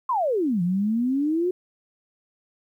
sine exponential two-way sweep, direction down then up, 1094 to 170 to 371.2 Hz, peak -20 dBFS, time 0.09-1.51 s, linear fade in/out 5 ms, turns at 0.62 s, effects 10-bit

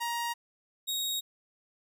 sawtooth tone pair in turn, 942 / 3768 Hz, A#5 / A#7, +18 / +18 cents, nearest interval 2 octaves, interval 2400 cents, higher second, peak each -27 dBFS, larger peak neither, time 0-0.34 / 0.87-1.21 s, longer neither, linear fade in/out 20 ms, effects none

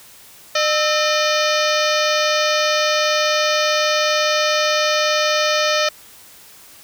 harmonic tone with a mistuned harmonic, 607 Hz, D#5, 43 cents flat, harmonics 1 / 2 / 3 / 4 / 5 / 6 / 7 / 8 / 9 / 10, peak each -19 / -22 / -24 / -25 / -26 / -27 / -27 / -28 / -29 / -29 dBFS, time 0.55-5.89 s, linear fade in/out 5 ms, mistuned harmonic 2, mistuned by +130 cents, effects white hiss -44 dBFS RMS until 6.83 s

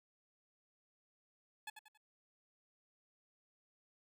15% pulse tone with echo, 856 Hz, A5, 48 cents flat, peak -37 dBFS, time 1.67-1.7 s, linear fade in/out 5 ms, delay 92 ms, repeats 3, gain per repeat -8 dB, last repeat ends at 1.976 s, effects none

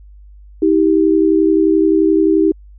sine tone pair together, 320.5 / 392 Hz, E4 / G4, -49 / 0 cents, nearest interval minor third, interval 349 cents, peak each -11 / -13 dBFS, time 0.62-2.52 s, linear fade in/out 5 ms, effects added 50 Hz sine -37 dBFS peak until 2.78 s

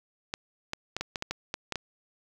clicks, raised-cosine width 0.2 ms, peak -14 dBFS, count 10, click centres 0.339 / 0.734 / 0.966 / 1.01 / 1.158 / 1.224 / 1.31 / 1.541 / 1.723 / 1.757 s, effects 8-bit

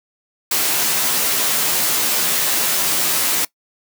white noise with comb filter, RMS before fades -18 dBFS, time 0.51-3.45 s, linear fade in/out 5 ms, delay 13 ms, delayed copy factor +0.65, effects noise-tail reverb RT60 0.1 s tail -22 dB re dry + high-pass 150 Hz 12 dB/octave

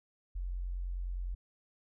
sine tone, 44.72 Hz, F1, 42 cents sharp, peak -34 dBFS, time 0.35-1.35 s, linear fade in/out 10 ms, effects none

